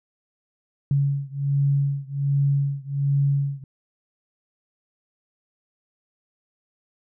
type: beating tone pair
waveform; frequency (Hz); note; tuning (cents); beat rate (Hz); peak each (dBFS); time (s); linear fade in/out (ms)
sine; 139.7 / 141; C#3 / C#3; +14 / +30; 1.3; -22 / -23; 0.91-3.64; 2
effects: none